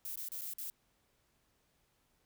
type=noise with dropouts; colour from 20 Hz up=violet; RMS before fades=-42 dBFS; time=0.05-0.7 s; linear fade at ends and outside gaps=0 ms; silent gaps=0.157-0.174 / 0.286-0.319 / 0.41-0.417 / 0.536-0.584 s; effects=pink hiss -75 dBFS RMS until 2.25 s